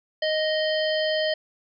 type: harmonic tone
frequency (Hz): 622.3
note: D#5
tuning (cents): 0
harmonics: 1 / 3 / 5 / 7 / 8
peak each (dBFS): -23 / -30 / -30 / -34 / -36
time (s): 0.22-1.34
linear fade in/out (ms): 5
effects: none